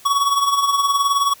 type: tone with tremolo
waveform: square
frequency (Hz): 1122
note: C#6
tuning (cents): +21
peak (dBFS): -13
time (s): 0.05-1.34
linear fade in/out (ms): 10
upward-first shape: triangle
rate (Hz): 19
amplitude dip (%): 65
effects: white hiss -46 dBFS RMS until 1.4 s